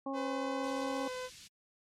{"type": "harmonic tone", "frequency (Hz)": 272.1, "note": "C#4", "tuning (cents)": -32, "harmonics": [1, 2, 3, 4], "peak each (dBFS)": [-37, -40, -42, -43], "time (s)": [0.06, 1.08], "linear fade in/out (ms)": 5}
{"type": "tone", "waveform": "sawtooth", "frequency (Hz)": 507, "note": "B4", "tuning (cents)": 45, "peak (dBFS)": -34, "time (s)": [0.13, 1.3], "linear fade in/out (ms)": 50}
{"type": "band-stop noise", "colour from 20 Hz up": "white", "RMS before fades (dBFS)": -47, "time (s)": [0.63, 1.48], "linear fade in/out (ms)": 10, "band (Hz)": [190, 2800], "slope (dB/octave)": 12}
{"effects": ["low-pass 6000 Hz 12 dB/octave", "MP3 64 kbps"]}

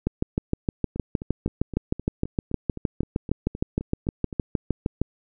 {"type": "two click trains", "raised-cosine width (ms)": 3, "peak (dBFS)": [-20, -9], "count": [14, 33], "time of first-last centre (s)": [[0.96, 4.328], [0.07, 5.016]], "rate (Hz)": [3.86, 6.47], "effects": []}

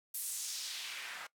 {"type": "noise with band-pass filter sweep", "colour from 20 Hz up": "white", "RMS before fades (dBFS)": -42, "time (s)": [0.14, 1.27], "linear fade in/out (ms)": 5, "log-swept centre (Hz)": [12000, 1300], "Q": 1.5, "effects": ["noise-tail reverb RT60 0.1 s tail -20 dB re dry"]}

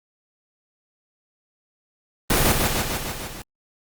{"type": "noise with echo", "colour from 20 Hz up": "pink", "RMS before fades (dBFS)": -18, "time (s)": [2.3, 2.52], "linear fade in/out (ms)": 2, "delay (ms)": 150, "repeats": 6, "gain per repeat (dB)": -3, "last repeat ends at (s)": 3.42, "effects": ["Opus 24 kbps"]}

